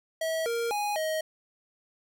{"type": "tone with pitch steps", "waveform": "square", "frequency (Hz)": [646, 466.2, 828, 630], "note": ["E5", "A#4", "G#5", "D#5"], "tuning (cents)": [-35, 0, -5, 21], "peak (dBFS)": -28, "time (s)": [0.21, 1.21], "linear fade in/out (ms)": 5, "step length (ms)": 250, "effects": []}